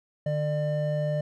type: tone pair together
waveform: triangle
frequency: 150.03 / 599 Hz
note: D3 / D5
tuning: +37 / +34 cents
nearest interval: 2 octaves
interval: 2397 cents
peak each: -25 / -26 dBFS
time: 0.26-1.21 s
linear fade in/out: 5 ms
effects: none